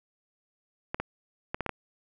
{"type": "clicks", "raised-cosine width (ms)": 0.5, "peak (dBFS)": -15, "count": 6, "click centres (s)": [0.945, 1, 1.545, 1.607, 1.663, 1.693], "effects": []}